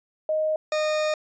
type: tone pair in turn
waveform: sine / 40% pulse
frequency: 622.3 / 614.1 Hz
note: D#5 / D#5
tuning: 0 / -23 cents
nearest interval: unison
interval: 23 cents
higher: first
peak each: -21 dBFS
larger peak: neither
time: 0.29-0.56 / 0.72-1.14 s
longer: second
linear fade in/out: 2 ms
effects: resampled to 16000 Hz